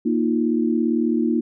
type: chord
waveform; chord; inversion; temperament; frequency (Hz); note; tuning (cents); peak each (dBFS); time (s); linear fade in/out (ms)
sine; Bb suspended fourth; none; equal with one note detuned; 234.3 / 311.1 / 349.2; Bb3 / Eb4 / F4; +9 / 0 / 0; -20 / -22 / -24; 0.05-1.41; 10
effects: none